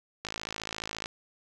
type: click train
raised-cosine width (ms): 0.2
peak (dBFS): -17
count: 45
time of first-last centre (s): 0.25-1.059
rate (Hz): 54.4
effects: none